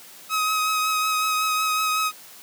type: tone with vibrato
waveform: sawtooth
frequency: 1268 Hz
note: D#6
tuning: 32 cents sharp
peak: -17 dBFS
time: 0.29-2.12 s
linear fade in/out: 50 ms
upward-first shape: triangle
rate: 5.4 Hz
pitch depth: 21 cents each way
effects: white hiss -45 dBFS RMS until 2.42 s + high-pass 150 Hz 12 dB/octave